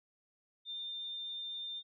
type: tone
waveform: sine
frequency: 3604 Hz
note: A7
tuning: 41 cents sharp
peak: -39 dBFS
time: 0.65-1.83 s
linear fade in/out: 50 ms
effects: none